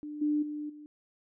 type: tone with level steps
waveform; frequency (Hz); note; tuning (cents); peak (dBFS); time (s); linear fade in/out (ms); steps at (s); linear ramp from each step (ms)
sine; 298.2; D4; +27; -37 / -25 / -34 / -45; 0.03-0.86; 0; 0.21 / 0.42 / 0.69; 10
effects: none